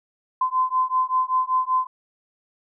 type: beating tone pair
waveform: sine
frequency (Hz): 1025 / 1030.2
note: C6 / C6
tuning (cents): -36 / -27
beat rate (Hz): 5.2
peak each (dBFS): -22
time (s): 0.41-1.87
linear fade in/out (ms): 5
effects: none